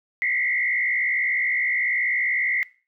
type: tone with frequency modulation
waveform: sine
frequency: 2057 Hz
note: C7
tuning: 30 cents flat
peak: -20 dBFS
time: 0.22-2.63 s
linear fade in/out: 0 ms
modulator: 60.8 Hz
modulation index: 1.9
effects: noise-tail reverb RT60 0.4 s tail -22 dB re dry